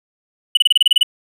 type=tone bursts; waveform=triangle; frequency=2960 Hz; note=F#7; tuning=in tune; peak=-6 dBFS; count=10; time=0.55-1.031 s; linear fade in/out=5 ms; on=22 ms; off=29 ms; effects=none